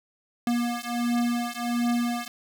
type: beating tone pair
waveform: square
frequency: 238.2 / 239.6 Hz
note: A#3 / A#3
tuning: +38 / +48 cents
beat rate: 1.4 Hz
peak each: -28 dBFS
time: 0.47-2.28 s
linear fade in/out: 2 ms
effects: none